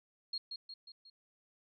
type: tone with echo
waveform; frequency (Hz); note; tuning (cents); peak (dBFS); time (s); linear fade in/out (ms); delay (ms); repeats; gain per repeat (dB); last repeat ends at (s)
sine; 4274; C8; +36; -35; 0.33-0.38; 5; 180; 4; -5; 1.1
effects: none